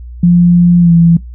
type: tone with pitch glide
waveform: sine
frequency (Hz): 174.61 to 168.37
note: F3 to E3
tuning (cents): 0 to +37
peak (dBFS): -3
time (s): 0.23-1.17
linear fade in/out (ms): 5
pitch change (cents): -63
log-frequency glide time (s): 0.8-0.92
effects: noise-tail reverb RT60 0.2 s tail -23 dB re dry + added 60 Hz sine -25 dBFS peak until 1.34 s